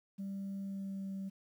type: tone with pitch glide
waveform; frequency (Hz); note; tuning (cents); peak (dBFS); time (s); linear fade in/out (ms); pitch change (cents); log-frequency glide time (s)
sine; 196 to 193.64; G3 to G3; 0 to -21; -36; 0.18-1.3; 20; -21; 0.63-1.13
effects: tanh soft clip ceiling -36 dBFS + 11-bit